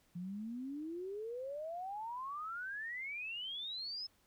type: exponential sweep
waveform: sine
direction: up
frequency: 170.3 to 5260 Hz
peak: -40 dBFS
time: 0.15-4.07 s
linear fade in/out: 10 ms
effects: pink hiss -72 dBFS RMS until 4.26 s